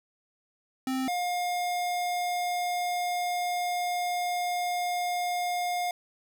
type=tone pair in turn; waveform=square; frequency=261.6 / 711.4 Hz; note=C4 / F5; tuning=0 / +32 cents; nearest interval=octave + perfect fourth; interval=1732 cents; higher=second; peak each=-28 dBFS; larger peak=neither; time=0.87-1.08 / 1.08-5.91 s; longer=second; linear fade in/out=2 ms; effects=none